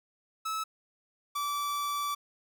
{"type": "tone pair in turn", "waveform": "45% pulse", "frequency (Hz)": [1300, 1158.2], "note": ["E6", "D6"], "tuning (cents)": [-24, -24], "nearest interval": "major second", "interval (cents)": 200, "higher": "first", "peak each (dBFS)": [-31, -30], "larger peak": "second", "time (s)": [[0.45, 0.64], [1.35, 2.15]], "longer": "second", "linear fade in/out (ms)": 10, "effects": []}